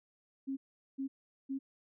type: tone bursts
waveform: sine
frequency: 270.3 Hz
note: C#4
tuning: 44 cents flat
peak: -34 dBFS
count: 3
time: 0.47-1.59 s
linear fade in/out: 20 ms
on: 100 ms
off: 410 ms
effects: none